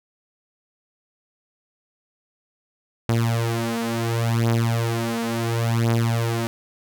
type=beating tone pair; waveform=sawtooth; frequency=115.3 / 116.01 Hz; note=A#2 / A#2; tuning=-19 / -8 cents; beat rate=0.71 Hz; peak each=-19 dBFS; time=3.09-6.47 s; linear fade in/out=0 ms; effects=none